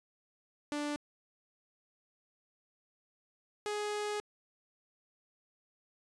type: tone pair in turn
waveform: sawtooth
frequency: 293.7 / 417.5 Hz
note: D4 / G#4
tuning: 0 / +9 cents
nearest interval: tritone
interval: 609 cents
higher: second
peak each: -30 / -30 dBFS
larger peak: neither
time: 0.72-0.96 / 3.66-4.2 s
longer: second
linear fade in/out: 0 ms
effects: resampled to 22050 Hz